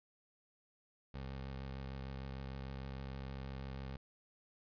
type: tone with vibrato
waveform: 20% pulse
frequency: 66.8 Hz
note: C2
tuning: 36 cents sharp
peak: -38 dBFS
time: 1.14-3.97 s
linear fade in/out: 5 ms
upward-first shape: sine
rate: 6.5 Hz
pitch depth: 25 cents each way
effects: resampled to 11025 Hz